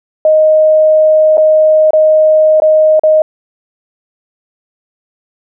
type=tone with dropouts; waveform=sine; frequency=622.3 Hz; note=D#5; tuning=in tune; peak=-4 dBFS; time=0.25-3.22 s; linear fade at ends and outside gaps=2 ms; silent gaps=1.372-1.379 / 1.907-1.933 / 2.601-2.62 / 2.995-3.035 s; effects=none